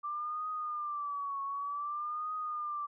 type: tone with vibrato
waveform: sine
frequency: 1174.7 Hz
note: D6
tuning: in tune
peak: -34 dBFS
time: 0.03-2.87 s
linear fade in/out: 20 ms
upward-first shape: triangle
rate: 0.54 Hz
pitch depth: 110 cents each way
effects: none